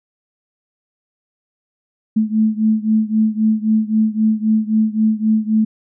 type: beating tone pair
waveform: sine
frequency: 216.5 / 220.3 Hz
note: A3 / A3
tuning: -28 / +2 cents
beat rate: 3.8 Hz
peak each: -15 / -17 dBFS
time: 2.16-5.65 s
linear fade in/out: 10 ms
effects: none